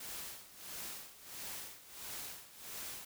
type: noise with tremolo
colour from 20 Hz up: white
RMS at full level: -44 dBFS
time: 0-3.05 s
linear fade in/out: 5 ms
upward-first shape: sine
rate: 1.5 Hz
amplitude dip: 80%
effects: none